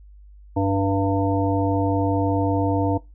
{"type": "harmonic tone with a mistuned harmonic", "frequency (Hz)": 97.6, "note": "G2", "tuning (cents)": -7, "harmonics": [1, 3, 5, 7, 9], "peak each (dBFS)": [-23, -21, -27, -28, -27], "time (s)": [0.56, 2.98], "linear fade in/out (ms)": 10, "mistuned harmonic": 9, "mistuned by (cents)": 49, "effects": ["noise-tail reverb RT60 0.2 s tail -18 dB re dry", "added 50 Hz sine -43 dBFS peak until 3.14 s"]}